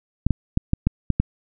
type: clicks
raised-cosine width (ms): 5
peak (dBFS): -5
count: 7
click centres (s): 0.266 / 0.307 / 0.574 / 0.734 / 0.87 / 1.103 / 1.2
effects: none